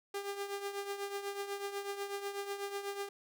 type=tone with tremolo; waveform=sawtooth; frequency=400.5 Hz; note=G4; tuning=37 cents sharp; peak=-31 dBFS; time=0.14-3.09 s; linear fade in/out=5 ms; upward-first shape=triangle; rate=8.1 Hz; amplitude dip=70%; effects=none